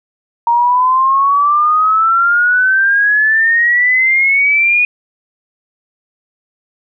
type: exponential sweep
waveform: sine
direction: up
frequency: 932.3 to 2471 Hz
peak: -8 dBFS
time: 0.47-4.85 s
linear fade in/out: 2 ms
effects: none